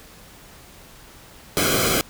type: noise with comb filter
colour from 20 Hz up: pink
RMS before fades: -20 dBFS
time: 1.57-2.01 s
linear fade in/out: 0 ms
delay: 1.1 ms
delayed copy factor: -0.85
effects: pink hiss -46 dBFS RMS until 2.09 s